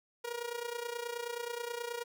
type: tone with amplitude modulation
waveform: sawtooth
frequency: 475.1 Hz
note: A#4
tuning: 33 cents sharp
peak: -30 dBFS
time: 0.24-2.04 s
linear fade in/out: 10 ms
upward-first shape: sine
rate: 29.4 Hz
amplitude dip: 75%
effects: none